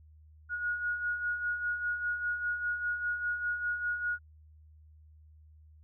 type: beating tone pair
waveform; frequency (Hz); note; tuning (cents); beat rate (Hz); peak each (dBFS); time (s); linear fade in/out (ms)
sine; 1443 / 1448; F#6 / F#6; -44 / -38; 5; -39 / -31; 0.49-4.19; 50
effects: added 77 Hz sine -54 dBFS peak until 5.83 s